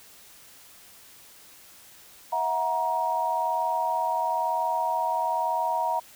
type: tone cluster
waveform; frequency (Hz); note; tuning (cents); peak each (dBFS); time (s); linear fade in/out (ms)
sine; 649 / 730 / 944; E5 / F#5 / A#5; -27 / -24 / +22; -31 / -30 / -25; 2.32-6; 10
effects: white hiss -51 dBFS RMS until 6.15 s